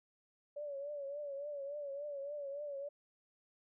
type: tone with vibrato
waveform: sine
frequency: 571 Hz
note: D5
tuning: 49 cents flat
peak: -40 dBFS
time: 0.56-2.89 s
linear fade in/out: 10 ms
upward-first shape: triangle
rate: 3.5 Hz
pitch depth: 81 cents each way
effects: none